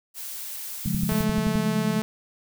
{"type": "noise", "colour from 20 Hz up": "blue", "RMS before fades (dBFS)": -35, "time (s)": [0.14, 1.26], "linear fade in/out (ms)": 50}
{"type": "chord", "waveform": "sine", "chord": "Db major", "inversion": "none", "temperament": "equal", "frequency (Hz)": [138.59, 174.61, 207.7], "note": ["Db3", "F3", "Ab3"], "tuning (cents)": [0, 0, 0], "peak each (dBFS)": [-31, -27, -28], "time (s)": [0.85, 2], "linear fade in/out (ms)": 10}
{"type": "click train", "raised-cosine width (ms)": 5, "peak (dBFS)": -17, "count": 9, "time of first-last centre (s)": [0.86, 1.556], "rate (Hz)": 11.5}
{"type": "tone", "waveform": "sawtooth", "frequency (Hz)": 217.6, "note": "A3", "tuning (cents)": -19, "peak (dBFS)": -21, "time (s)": [1.09, 2.02], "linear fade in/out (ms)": 0}
{"effects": []}